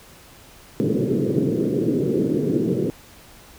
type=band-pass noise; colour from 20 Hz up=white; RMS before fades=-21 dBFS; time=0.8-2.9 s; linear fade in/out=0 ms; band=120 to 450 Hz; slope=48 dB/octave; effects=pink hiss -47 dBFS RMS until 3.58 s